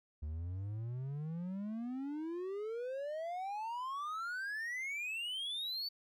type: exponential sweep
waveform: triangle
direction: up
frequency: 73.2 to 4563 Hz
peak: -36 dBFS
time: 0.22-5.89 s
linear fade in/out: 10 ms
effects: none